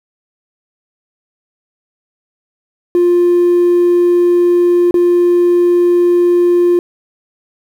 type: tone with dropouts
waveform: triangle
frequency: 350.9 Hz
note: F4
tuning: 8 cents sharp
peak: -4 dBFS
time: 2.95-6.79 s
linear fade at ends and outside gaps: 1 ms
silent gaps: 4.91-4.942 s
effects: tanh soft clip ceiling -3 dBFS + 7-bit